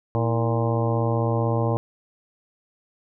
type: harmonic tone with a mistuned harmonic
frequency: 115.9 Hz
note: A#2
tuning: 10 cents flat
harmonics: 1 / 2 / 3 / 4 / 5 / 6 / 7 / 8 / 9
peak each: -22 / -31 / -30 / -28 / -29 / -36 / -32 / -36 / -34 dBFS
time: 0.15-1.77 s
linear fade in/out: 0 ms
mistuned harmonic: 3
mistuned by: -90 cents
effects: none